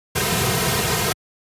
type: noise with comb filter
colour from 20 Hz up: pink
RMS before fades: -20 dBFS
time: 0.15-1.13 s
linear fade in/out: 10 ms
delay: 3.5 ms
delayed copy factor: -0.95
effects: high-pass 80 Hz 12 dB/octave + resampled to 32000 Hz